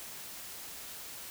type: noise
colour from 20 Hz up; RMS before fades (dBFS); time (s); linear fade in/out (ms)
white; -45; 0-1.3; 0
effects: none